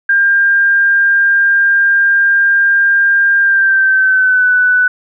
sine tone with pitch glide, 1600 to 1492.9 Hz, G6 to F#6, +35 to +15 cents, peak -7 dBFS, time 0.09-4.88 s, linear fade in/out 5 ms, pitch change -120 cents, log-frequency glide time 3.4-4.52 s, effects none

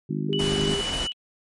harmonic tone, 51.1 Hz, G#1, 27 cents flat, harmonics 3 / 4 / 5 / 6 / 7, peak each -28 / -30 / -32 / -34 / -35 dBFS, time 0.09-0.75 s, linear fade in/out 10 ms
sine tone, 400 Hz, G4, 35 cents sharp, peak -26 dBFS, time 0.29-0.81 s, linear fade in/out 5 ms
sine tone with tremolo, 2960 Hz, F#7, in tune, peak -26 dBFS, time 0.33-1.12 s, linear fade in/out 0 ms, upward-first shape square, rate 15 Hz, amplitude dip 25%
pink noise, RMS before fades -30 dBFS, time 0.39-1.07 s, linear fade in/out 5 ms
effects low-pass 12000 Hz 12 dB/octave + MP3 48 kbps

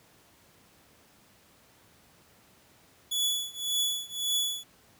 sawtooth tone with tremolo, 3415 Hz, G#7, 48 cents sharp, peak -21 dBFS, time 3.11-4.64 s, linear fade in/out 10 ms, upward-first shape triangle, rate 1.8 Hz, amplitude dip 95%, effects pink hiss -60 dBFS RMS until 4.99 s + high-pass 80 Hz 12 dB/octave

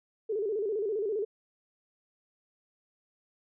sine tone with vibrato, 418.4 Hz, G#4, 13 cents sharp, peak -28 dBFS, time 0.29-1.25 s, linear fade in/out 10 ms, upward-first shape square, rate 15 Hz, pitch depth 97 cents each way, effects none

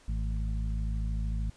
harmonic tone with a mistuned harmonic, 53.1 Hz, G#1, 39 cents sharp, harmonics 1 / 2 / 3 / 4, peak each -29 / -38 / -40 / -44 dBFS, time 0.08-1.5 s, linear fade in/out 5 ms, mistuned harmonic 4, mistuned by +72 cents, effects pink hiss -59 dBFS RMS until 1.56 s + resampled to 22050 Hz

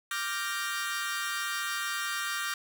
sawtooth chord, G minor seventh, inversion second, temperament equal, 1174.7 / 1396.9 / 1568 / 1864.7 Hz, D6 / F6 / G6 / Bb6, 0 / 0 / 0 / 0 cents, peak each -33 dBFS, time 0.11-2.54 s, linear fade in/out 2 ms, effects none

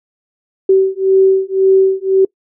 sine beating tone pair, 382.3 / 384.2 Hz, G4 / G4, -43 / -35 cents, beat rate 1.9 Hz, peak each -11 dBFS, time 0.69-2.25 s, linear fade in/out 5 ms, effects noise-tail reverb RT60 0.1 s tail -24 dB re dry

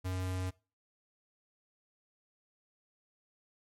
square tone, 92.5 Hz, F#2, in tune, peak -34 dBFS, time 0.04-0.51 s, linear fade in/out 20 ms, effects noise-tail reverb RT60 0.3 s tail -20 dB re dry + MP3 64 kbps

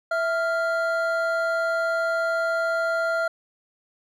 triangle tone pair together, 659.3 / 1393 Hz, E5 / F6, 0 / -5 cents, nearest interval octave + minor second, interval 1295 cents, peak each -22 / -23 dBFS, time 0.11-3.28 s, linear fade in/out 5 ms, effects none

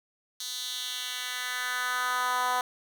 10% pulse tone with high-pass filter sweep, 250 Hz, B3, 21 cents sharp, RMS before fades -31 dBFS, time 0.4-2.61 s, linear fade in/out 2 ms, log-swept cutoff 4500 to 850 Hz, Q 2.1, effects none

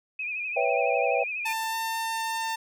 sine tone with vibrato, 2482 Hz, D#7, 5 cents flat, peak -29 dBFS, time 0.19-1.53 s, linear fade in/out 5 ms, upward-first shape sine, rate 12 Hz, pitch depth 66 cents each way
sine chord, C# half-diminished seventh, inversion third, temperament equal, 493.9 / 554.4 / 659.3 / 784 Hz, B4 / C#5 / E5 / G5, 0 / 0 / 0 / 0 cents, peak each -28 dBFS, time 0.56-1.24 s, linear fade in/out 10 ms
sawtooth tone with pitch glide, 892 to 900.8 Hz, A5 to A5, +23 to +40 cents, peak -24 dBFS, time 1.45-2.56 s, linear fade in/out 10 ms, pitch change +17 cents, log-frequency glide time 1.7-1.75 s
effects none

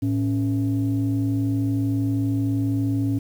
sine tone pair together, 110.01 / 277.2 Hz, A2 / C#4, 0 / 0 cents, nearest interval octave + major third, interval 1600 cents, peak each -21 dBFS, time 0.02-3.19 s, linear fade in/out 10 ms, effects tanh soft clip ceiling -15 dBFS + 8-bit

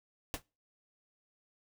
pink noise with exponential decay, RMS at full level -33 dBFS, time 0.34-0.42 s, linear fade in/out 0 ms, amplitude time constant 17 ms, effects noise-tail reverb RT60 0.3 s tail -24 dB re dry

